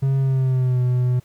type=tone with pitch glide; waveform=triangle; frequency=135.4 to 124.88 Hz; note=C#3 to B2; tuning=-40 to +20 cents; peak=-14 dBFS; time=0.02-1.2 s; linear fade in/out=10 ms; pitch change=-140 cents; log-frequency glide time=0.19-0.81 s; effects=pink hiss -57 dBFS RMS until 1.24 s